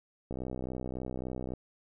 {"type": "click train", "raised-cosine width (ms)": 2, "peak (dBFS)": -24, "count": 79, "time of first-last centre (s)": [0.31, 1.536], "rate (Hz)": 63.6, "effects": []}